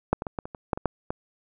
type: clicks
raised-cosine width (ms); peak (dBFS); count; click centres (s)
1; -6 / -16 / -17 / -15 / -22 / -23 / -9 / -18 / -8 / -14; 10; 0.13 / 0.221 / 0.268 / 0.388 / 0.455 / 0.548 / 0.732 / 0.775 / 0.857 / 1.105
effects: none